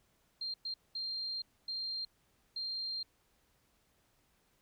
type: tone bursts at uneven times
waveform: sine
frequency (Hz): 4186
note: C8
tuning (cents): 0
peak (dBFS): -36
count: 5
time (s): 0.41-0.54 / 0.65-0.74 / 0.95-1.42 / 1.68-2.05 / 2.56-3.03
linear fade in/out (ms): 5
effects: pink hiss -73 dBFS RMS until 4.61 s